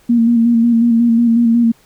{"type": "tone with vibrato", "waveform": "sine", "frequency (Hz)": 233.1, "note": "A#3", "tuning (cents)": 0, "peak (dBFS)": -8, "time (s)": [0.09, 1.72], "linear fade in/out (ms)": 10, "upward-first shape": "square", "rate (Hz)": 5.5, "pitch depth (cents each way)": 29, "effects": ["pink hiss -51 dBFS RMS until 1.85 s"]}